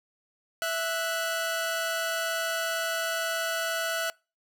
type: tone pair together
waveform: sawtooth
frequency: 659.3 / 1477.9 Hz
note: E5 / F#6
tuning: 0 / -2 cents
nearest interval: octave + major second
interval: 1398 cents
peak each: -26 / -27 dBFS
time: 0.62-4.1 s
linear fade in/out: 0 ms
effects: noise-tail reverb RT60 0.3 s tail -25 dB re dry